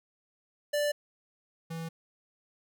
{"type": "tone pair in turn", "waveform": "square", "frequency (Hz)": [587, 164.31], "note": ["D5", "E3"], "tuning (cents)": [-1, -5], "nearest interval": "octave + minor seventh", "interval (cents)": 2204, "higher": "first", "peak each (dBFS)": [-27, -36], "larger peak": "first", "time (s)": [[0.73, 0.92], [1.7, 1.89]], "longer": "neither", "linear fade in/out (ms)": 10, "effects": []}